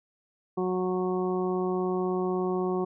harmonic tone, 183.6 Hz, F#3, 13 cents flat, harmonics 1 / 2 / 3 / 4 / 5 / 6, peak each -31 / -27 / -42 / -36 / -41 / -38 dBFS, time 0.57-2.85 s, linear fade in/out 10 ms, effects none

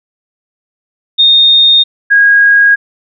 sine tone pair in turn, 3680 / 1639.3 Hz, A#7 / G#6, -23 / -23 cents, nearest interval octave + major second, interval 1400 cents, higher first, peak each -3 dBFS, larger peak neither, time 1.18-1.84 / 2.1-2.76 s, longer neither, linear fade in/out 20 ms, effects none

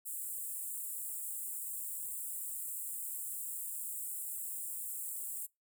pink high-pass noise, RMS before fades -41 dBFS, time 0.05-5.47 s, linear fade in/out 20 ms, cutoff 7600 Hz, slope 96 dB/octave, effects noise-tail reverb RT60 0.2 s tail -24 dB re dry

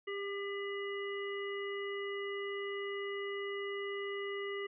harmonic tone with a mistuned harmonic, 399.5 Hz, G4, 33 cents sharp, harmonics 1 / 3 / 5 / 7, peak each -38 / -47 / -43 / -49 dBFS, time 0.07-4.67 s, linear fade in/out 10 ms, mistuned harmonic 7, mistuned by +61 cents, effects none

